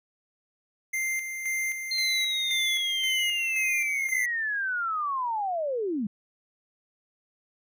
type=tone with tremolo; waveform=square; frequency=2093 Hz; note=C7; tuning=in tune; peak=-27 dBFS; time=0.93-4.26 s; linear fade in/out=10 ms; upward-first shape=square; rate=1.9 Hz; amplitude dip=50%
type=linear sweep; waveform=sine; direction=down; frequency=4200 to 190 Hz; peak=-26 dBFS; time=1.91-6.07 s; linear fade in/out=5 ms
effects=none